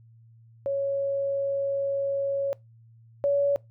sine tone pair in turn, 554.4 / 565.4 Hz, C#5 / C#5, 0 / +34 cents, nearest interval unison, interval 34 cents, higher second, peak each -24 / -20 dBFS, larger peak second, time 0.66-2.53 / 3.24-3.56 s, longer first, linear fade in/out 0 ms, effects noise-tail reverb RT60 0.2 s tail -23 dB re dry + added 114 Hz sine -51 dBFS peak until 3.7 s

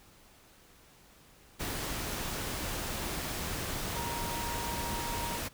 sine tone in noise, 940 Hz, A#5, 14 cents sharp, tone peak -38 dBFS, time 3.95-5.39 s, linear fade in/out 20 ms, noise pink, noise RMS -36 dBFS, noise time 1.59-5.49 s, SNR -5 dB, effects pink hiss -59 dBFS RMS until 5.53 s

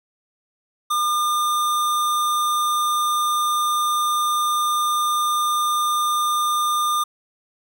square tone, 1205 Hz, D6, 44 cents sharp, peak -19 dBFS, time 0.9-7.04 s, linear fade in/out 10 ms, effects none

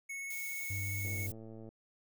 square tone with vibrato, 2200 Hz, C#7, 14 cents flat, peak -40 dBFS, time 0.09-1.27 s, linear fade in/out 10 ms, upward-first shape triangle, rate 17 Hz, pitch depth 14 cents each way
violet noise, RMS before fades -44 dBFS, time 0.3-1.32 s, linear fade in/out 5 ms
triangle tone, 98 Hz, G2, in tune, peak -35 dBFS, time 0.7-1.31 s, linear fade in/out 5 ms
click train, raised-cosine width 2 ms, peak -37 dBFS, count 72, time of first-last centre 1.05-1.69 s, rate 111 Hz
effects none

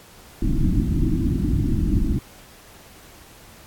pink low-pass noise, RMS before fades -20 dBFS, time 0.42-2.19 s, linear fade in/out 5 ms, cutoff 340 Hz, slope 96 dB/octave, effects pink hiss -47 dBFS RMS until 3.66 s + AAC 64 kbps

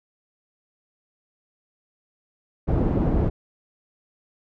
pink low-pass noise, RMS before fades -21 dBFS, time 2.67-3.3 s, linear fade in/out 20 ms, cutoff 460 Hz, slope 12 dB/octave, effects none

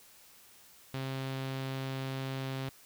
sawtooth tone with low-pass filter, 133.4 Hz, C3, 34 cents sharp, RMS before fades -37 dBFS, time 0.94-2.69 s, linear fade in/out 0 ms, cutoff 3900 Hz, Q 1.7, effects white hiss -58 dBFS RMS until 2.85 s

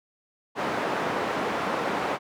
white band-pass noise, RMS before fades -28 dBFS, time 0.55-2.19 s, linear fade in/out 50 ms, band 200 to 1100 Hz, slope 12 dB/octave, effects none

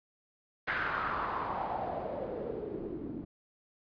white noise with low-pass filter sweep, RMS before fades -36 dBFS, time 0.67-3.25 s, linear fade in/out 10 ms, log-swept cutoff 1700 to 270 Hz, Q 3.9, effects resampled to 11025 Hz

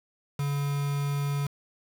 triangle tone with quantisation, 142.4 Hz, C#3, 47 cents sharp, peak -24 dBFS, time 0.39-1.47 s, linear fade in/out 5 ms, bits 6, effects none

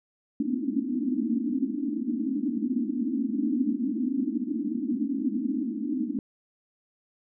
pink band-pass noise, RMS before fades -28 dBFS, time 0.4-6.19 s, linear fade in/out 2 ms, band 220 to 310 Hz, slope 96 dB/octave, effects none

